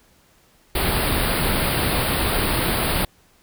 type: band-stop noise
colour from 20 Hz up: pink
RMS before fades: -21 dBFS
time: 0.75-3.05 s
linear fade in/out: 5 ms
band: 4800 to 8700 Hz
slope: 96 dB/octave
effects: pink hiss -57 dBFS RMS until 3.42 s